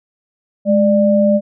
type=tone pair together; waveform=sine; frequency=209 / 593.9 Hz; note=G#3 / D5; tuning=+11 / +19 cents; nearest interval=octave + tritone; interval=1808 cents; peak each=-12 dBFS; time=0.65-1.41 s; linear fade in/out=50 ms; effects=none